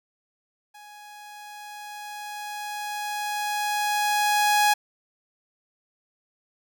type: tone with level ramp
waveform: sawtooth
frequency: 833 Hz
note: G#5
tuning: 5 cents sharp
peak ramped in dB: -41 to -13 dBFS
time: 0.74-4.74 s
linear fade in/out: 10 ms
effects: none